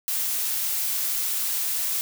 blue noise, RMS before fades -26 dBFS, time 0.08-2.01 s, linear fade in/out 0 ms, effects none

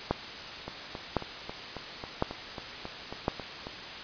two click trains, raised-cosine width 1 ms, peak -23 / -11 dBFS, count 12 / 4, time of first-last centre 0.68-3.669 / 0.11-3.281 s, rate 3.68 / 0.946 Hz, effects white hiss -40 dBFS RMS until 4.03 s + resampled to 11025 Hz

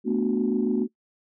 sine chord, B minor seventh, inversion third, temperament equal with one note detuned, 220 / 246.9 / 294.5 / 370 Hz, A3 / B3 / D4 / F#4, 0 / 0 / +5 / 0 cents, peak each -25 / -25 / -29 / -26 dBFS, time 0.04-0.88 s, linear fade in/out 50 ms, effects noise-tail reverb RT60 0.1 s tail -21 dB re dry + tanh soft clip ceiling -13 dBFS

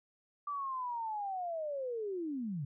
sine linear sweep, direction down, 1174.7 to 130.81 Hz, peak -35 dBFS, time 0.47-2.65 s, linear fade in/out 5 ms, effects none

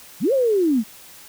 sine linear two-way sweep, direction up then down, 130.81 to 560 to 201.7 Hz, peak -15 dBFS, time 0.2-0.84 s, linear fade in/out 50 ms, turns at 0.33 s, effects white hiss -44 dBFS RMS until 1.28 s

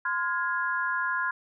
sine tone cluster, 1034 / 1414 / 1661 Hz, C6 / F6 / G#6, -21 / +21 / 0 cents, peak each -30 dBFS, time 0.05-1.31 s, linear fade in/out 5 ms, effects none

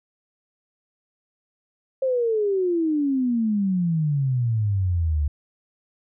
sine exponential sweep, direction down, 537 to 71.2 Hz, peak -19 dBFS, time 2.02-5.28 s, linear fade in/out 5 ms, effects none

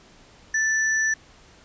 sine tone pair together, 1760 / 5888 Hz, A6 / F#8, 0 / -9 cents, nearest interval octave + major sixth, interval 2091 cents, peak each -20 / -28 dBFS, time 0.54-1.14 s, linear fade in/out 5 ms, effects pink hiss -52 dBFS RMS until 1.64 s + resampled to 16000 Hz

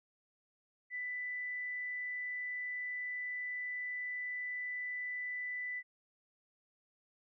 sine tone, 1988 Hz, B6, 11 cents sharp, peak -37 dBFS, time 0.9-5.83 s, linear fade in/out 50 ms, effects none

